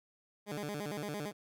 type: tone with vibrato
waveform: 15% pulse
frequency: 174.61 Hz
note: F3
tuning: in tune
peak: -31 dBFS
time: 0.46-1.33 s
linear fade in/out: 50 ms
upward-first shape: square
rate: 8.8 Hz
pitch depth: 290 cents each way
effects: none